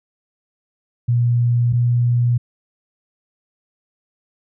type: tone pair in turn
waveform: sine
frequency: 120 / 120.76 Hz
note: B2 / B2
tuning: -49 / -38 cents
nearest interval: unison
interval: 11 cents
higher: second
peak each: -13 dBFS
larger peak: neither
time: 1.08-1.73 / 1.73-2.38 s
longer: neither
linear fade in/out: 10 ms
effects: none